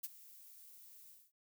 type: noise with ADSR envelope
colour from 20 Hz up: violet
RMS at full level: -40 dBFS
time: 0.03-1.32 s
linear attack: 14 ms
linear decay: 29 ms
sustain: -18 dB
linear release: 240 ms
effects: noise-tail reverb RT60 0.1 s tail -19 dB re dry